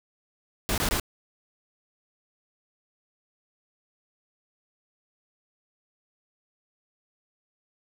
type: noise bursts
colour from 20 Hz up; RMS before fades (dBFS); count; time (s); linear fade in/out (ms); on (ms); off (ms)
pink; -26; 3; 0.69-0.998; 0; 88; 22
effects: none